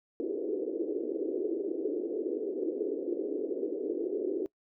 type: band-pass noise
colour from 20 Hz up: pink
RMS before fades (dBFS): -33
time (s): 0.2-4.46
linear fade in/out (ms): 0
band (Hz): 320 to 450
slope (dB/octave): 48
effects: noise-tail reverb RT60 0.1 s tail -22 dB re dry